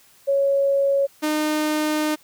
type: tone pair in turn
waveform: sine / sawtooth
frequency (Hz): 554.4 / 305.4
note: C#5 / D#4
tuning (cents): 0 / -32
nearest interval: minor seventh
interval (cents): 1032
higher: first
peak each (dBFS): -16 / -16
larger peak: neither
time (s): 0.27-1.07 / 1.22-2.16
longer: second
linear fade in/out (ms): 20
effects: white hiss -54 dBFS RMS until 2.23 s